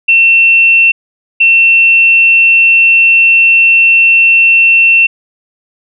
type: tone pair in turn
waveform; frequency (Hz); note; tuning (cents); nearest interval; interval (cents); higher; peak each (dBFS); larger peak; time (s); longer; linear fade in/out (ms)
sine; 2700 / 2700; E7 / E7; +41 / +41; unison; 0; neither; -3; neither; 0.08-0.92 / 1.4-5.07; second; 10
effects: none